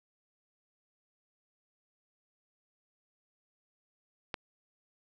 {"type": "click", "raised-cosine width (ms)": 0.3, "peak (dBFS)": -18, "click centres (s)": 4.342, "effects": []}